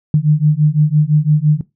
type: beating tone pair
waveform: sine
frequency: 148.3 / 154.2 Hz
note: D3 / D#3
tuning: +17 / -15 cents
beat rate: 5.9 Hz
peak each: -12 dBFS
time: 0.14-1.61 s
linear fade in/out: 2 ms
effects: noise-tail reverb RT60 0.2 s tail -19 dB re dry